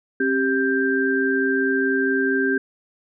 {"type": "tone cluster", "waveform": "sine", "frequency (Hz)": [267.8, 392.3, 1578], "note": ["C4", "G4", "G6"], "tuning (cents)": [40, 1, 11], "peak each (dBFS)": -22, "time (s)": [0.2, 2.58], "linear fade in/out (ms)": 5, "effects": []}